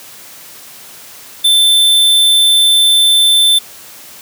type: tone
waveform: square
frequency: 3540 Hz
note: A7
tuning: 10 cents sharp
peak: -7 dBFS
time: 1.44-3.59 s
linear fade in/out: 10 ms
effects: white hiss -35 dBFS RMS until 4.21 s + high-pass 80 Hz 12 dB/octave